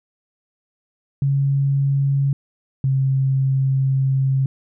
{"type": "tone pair in turn", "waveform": "sine", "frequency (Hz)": [138.59, 134.18], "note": ["C#3", "C3"], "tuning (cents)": [0, 44], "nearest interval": "minor second", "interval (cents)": 56, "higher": "first", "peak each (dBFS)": -15, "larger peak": "neither", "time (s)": [[1.22, 2.33], [2.84, 4.46]], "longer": "second", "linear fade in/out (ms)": 2, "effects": []}